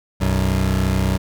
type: tone pair together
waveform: 25% pulse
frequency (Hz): 63.1 / 94.54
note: B1 / F#2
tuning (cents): +38 / +38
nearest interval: perfect fifth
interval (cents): 700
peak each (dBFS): -16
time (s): 0.2-1.18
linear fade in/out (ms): 20
effects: none